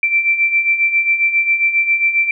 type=beating tone pair; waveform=sine; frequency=2339 / 2346.4 Hz; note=D7 / D7; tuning=-8 / -2 cents; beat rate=7.4 Hz; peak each=-19 / -13 dBFS; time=0.03-2.31 s; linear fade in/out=2 ms; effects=none